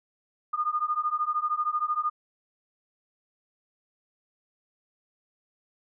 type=beating tone pair; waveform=sine; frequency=1214 / 1227 Hz; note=D#6 / D#6; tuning=-43 / -25 cents; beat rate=13 Hz; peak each=-28 dBFS; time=0.53-2.1 s; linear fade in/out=10 ms; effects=none